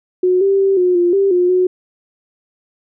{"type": "tone with pitch steps", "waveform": "sine", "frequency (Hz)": [365.3, 392.3, 389.6, 361.2, 349.9, 393.3, 357.2, 366], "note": ["F#4", "G4", "G4", "F#4", "F4", "G4", "F4", "F#4"], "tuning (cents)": [-22, 1, -11, -42, 3, 6, 39, -19], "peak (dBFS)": -10, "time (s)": [0.23, 1.67], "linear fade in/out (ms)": 5, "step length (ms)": 180, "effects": []}